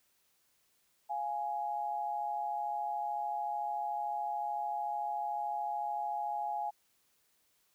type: tone pair together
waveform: sine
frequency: 698.5 / 832.1 Hz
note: F5 / G#5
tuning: 0 / +3 cents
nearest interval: minor third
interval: 303 cents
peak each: -39 / -34 dBFS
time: 1.09-6.71 s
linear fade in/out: 20 ms
effects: white hiss -73 dBFS RMS until 7.74 s